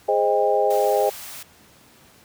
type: chord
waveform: sine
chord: Ab major seventh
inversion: none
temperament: equal with one note detuned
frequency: 415.3 / 523.3 / 622.3 / 800.9 Hz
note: Ab4 / C5 / Eb5 / G5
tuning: 0 / 0 / 0 / +37 cents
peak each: -22 dBFS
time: 0.08-1.1 s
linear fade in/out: 10 ms
type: band-stop noise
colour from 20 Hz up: white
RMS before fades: -37 dBFS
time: 0.7-1.43 s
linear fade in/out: 5 ms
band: 130 to 560 Hz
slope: 48 dB/octave
effects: pink hiss -52 dBFS RMS until 2.24 s + high-pass 80 Hz 12 dB/octave